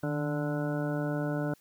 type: harmonic tone with a mistuned harmonic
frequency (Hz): 146.83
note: D3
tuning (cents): 0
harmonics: 1 / 2 / 3 / 4 / 5 / 6 / 7 / 9 / 10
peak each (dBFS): -32 / -33 / -40 / -36 / -44 / -48 / -49 / -47 / -42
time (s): 0.03-1.54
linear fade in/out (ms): 5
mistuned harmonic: 1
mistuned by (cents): +61
effects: white hiss -64 dBFS RMS until 1.6 s